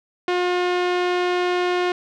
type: tone with low-pass filter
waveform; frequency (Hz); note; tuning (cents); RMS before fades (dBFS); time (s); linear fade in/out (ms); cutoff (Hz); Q
sawtooth; 357.9; F4; +42; -21; 0.28-1.92; 2; 3300; 1
effects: none